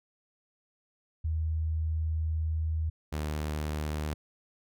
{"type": "tone pair in turn", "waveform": ["sine", "sawtooth"], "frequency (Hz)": [79.5, 75.84], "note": ["D#2", "D#2"], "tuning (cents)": [38, -44], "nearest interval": "minor second", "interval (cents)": 82, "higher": "first", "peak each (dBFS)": -27, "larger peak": "neither", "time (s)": [[1.24, 2.9], [3.12, 4.14]], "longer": "first", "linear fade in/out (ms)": 10, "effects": []}